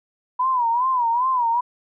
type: tone with vibrato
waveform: sine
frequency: 982 Hz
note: B5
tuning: 10 cents flat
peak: -17 dBFS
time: 0.39-1.61 s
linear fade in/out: 10 ms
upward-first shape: sine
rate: 2.5 Hz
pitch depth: 120 cents each way
effects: none